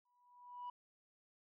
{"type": "tone with exponential growth", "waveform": "sine", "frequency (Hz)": 980, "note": "B5", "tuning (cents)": -14, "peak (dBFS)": -40, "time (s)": [0.05, 0.7], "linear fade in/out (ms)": 5, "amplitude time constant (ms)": 140, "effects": ["tanh soft clip ceiling -41 dBFS"]}